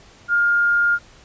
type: tone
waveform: sine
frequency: 1412 Hz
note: F6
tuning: 19 cents sharp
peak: -14 dBFS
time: 0.28-0.99 s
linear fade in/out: 50 ms
effects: pink hiss -48 dBFS RMS until 1.24 s + resampled to 16000 Hz